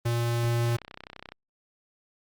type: tone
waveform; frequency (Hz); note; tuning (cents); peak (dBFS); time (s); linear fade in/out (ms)
square; 118; A#2; +22; -24; 0.05-0.77; 10
type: click train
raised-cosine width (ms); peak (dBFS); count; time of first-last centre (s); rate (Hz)
0.3; -25; 22; 0.66-1.32; 31.8
effects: Opus 32 kbps